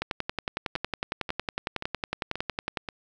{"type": "two click trains", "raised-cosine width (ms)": 0.3, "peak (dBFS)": [-17, -12], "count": [5, 31], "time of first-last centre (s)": [[0.76, 2.888], [0.02, 2.772]], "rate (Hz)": [1.88, 10.9], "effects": []}